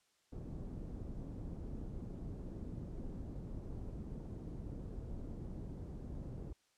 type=low-pass noise; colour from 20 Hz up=pink; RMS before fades=-45 dBFS; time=0.32-6.53 s; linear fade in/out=5 ms; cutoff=310 Hz; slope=12 dB/octave; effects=white hiss -75 dBFS RMS until 6.77 s + low-pass 8000 Hz 12 dB/octave